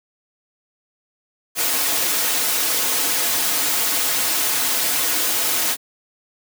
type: noise with comb filter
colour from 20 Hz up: white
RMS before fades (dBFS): -20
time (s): 1.55-5.77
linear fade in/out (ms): 50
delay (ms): 5.1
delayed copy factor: -0.65
effects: high-pass 200 Hz 12 dB/octave